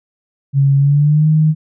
sine tone with pitch glide, 138.5 to 155.46 Hz, C#3 to D#3, -1 to -1 cents, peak -8 dBFS, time 0.53-1.55 s, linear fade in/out 50 ms, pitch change +200 cents, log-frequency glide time 0.77-1.28 s, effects none

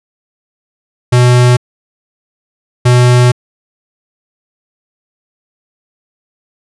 square tone bursts at uneven times, 123.47 Hz, B2, in tune, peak -5 dBFS, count 2, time 1.12-1.57 / 2.85-3.32 s, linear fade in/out 10 ms, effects resampled to 24000 Hz

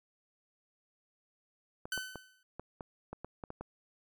clicks, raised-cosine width 1 ms, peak -27 dBFS, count 10, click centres 1.855 / 1.977 / 2.157 / 2.596 / 2.808 / 3.13 / 3.246 / 3.438 / 3.504 / 3.61 s
sawtooth tone with exponential decay, 1516 Hz, F#6, 42 cents sharp, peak -28 dBFS, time 1.92-2.43 s, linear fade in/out 2 ms, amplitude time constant 110 ms
effects MP3 96 kbps

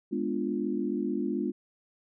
sine chord, G# diminished seventh, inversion none, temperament equal, 207.7 / 246.9 / 293.7 / 349.2 Hz, G#3 / B3 / D4 / F4, 0 / 0 / 0 / 0 cents, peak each -33 dBFS, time 0.11-1.52 s, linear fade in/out 20 ms, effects none

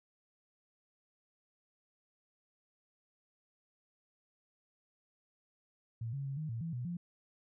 sine tone with pitch steps, 114.4 / 138.7 / 136.8 / 155 / 114.7 / 165.4 / 122.9 / 173.9 Hz, A#2 / C#3 / C#3 / D#3 / A#2 / E3 / B2 / F3, -32 / +1 / -23 / -6 / -28 / +6 / -8 / -7 cents, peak -36 dBFS, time 6.01-6.97 s, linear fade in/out 5 ms, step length 120 ms, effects none

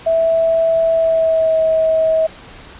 sine tone with pitch glide, 656 to 641.4 Hz, E5 to E5, -9 to -48 cents, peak -11 dBFS, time 0.06-2.27 s, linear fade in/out 10 ms, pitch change -39 cents, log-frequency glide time 0.92-1.58 s, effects pink hiss -38 dBFS RMS until 2.79 s + resampled to 8000 Hz

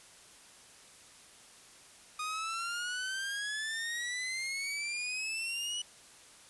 sawtooth exponential sweep, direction up, 1232 to 2960 Hz, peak -31 dBFS, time 2.19-5.82 s, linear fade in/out 5 ms, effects white hiss -56 dBFS RMS until 6.49 s + resampled to 24000 Hz

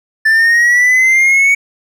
triangle linear sweep, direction up, 1757 to 2243 Hz, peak -5 dBFS, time 0.25-1.55 s, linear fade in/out 10 ms, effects none

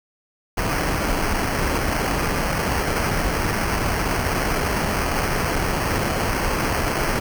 pink noise with sample-and-hold, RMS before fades -22 dBFS, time 0.57-7.2 s, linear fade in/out 10 ms, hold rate 3675 Hz, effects none

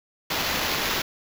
white noise with sample-and-hold, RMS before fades -26 dBFS, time 0.3-1.02 s, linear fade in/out 5 ms, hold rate 8820 Hz, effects none

